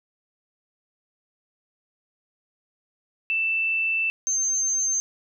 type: tone pair in turn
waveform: sine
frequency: 2657 / 6304 Hz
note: E7 / G8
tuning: +13 / +9 cents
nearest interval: octave + minor third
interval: 1496 cents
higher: second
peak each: -21 dBFS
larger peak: neither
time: 3.3-4.1 / 4.27-5 s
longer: first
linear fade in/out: 0 ms
effects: none